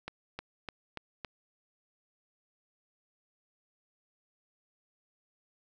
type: accelerating click train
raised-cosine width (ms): 0.3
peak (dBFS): -22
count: 5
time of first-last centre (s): 0.08-1.248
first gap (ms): 310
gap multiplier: 0.96
effects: none